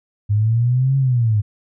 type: linear two-way sweep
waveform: sine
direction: up then down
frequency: 101.3 to 137.4 to 101.3 Hz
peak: -13 dBFS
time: 0.29-1.42 s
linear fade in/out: 20 ms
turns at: 0.97 s
effects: none